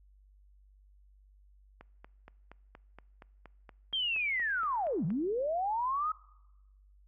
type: click train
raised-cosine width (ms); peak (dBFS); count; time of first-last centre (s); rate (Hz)
0.5; -34; 15; 1.81-5.104; 4.25
type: linear two-way sweep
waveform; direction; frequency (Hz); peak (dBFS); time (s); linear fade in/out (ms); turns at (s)
sine; down then up; 3234 to 142.1 to 1289; -29; 3.93-6.12; 5; 5.05
effects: noise-tail reverb RT60 1.0 s tail -23 dB re dry + added 49 Hz sine -58 dBFS peak until 7.07 s